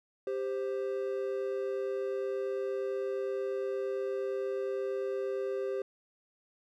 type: tone pair together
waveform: triangle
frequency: 394.7 / 523.3 Hz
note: G4 / C5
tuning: +12 / 0 cents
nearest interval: perfect fourth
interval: 488 cents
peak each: -31 / -34 dBFS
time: 0.27-5.82 s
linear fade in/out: 2 ms
effects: none